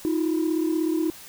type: tone pair together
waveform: sine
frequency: 317 / 353.5 Hz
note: D#4 / F4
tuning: +32 / +21 cents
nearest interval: major second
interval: 189 cents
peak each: -21 / -25 dBFS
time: 0.05-1.1 s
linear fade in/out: 0 ms
effects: tanh soft clip ceiling -17 dBFS + white hiss -44 dBFS RMS until 1.28 s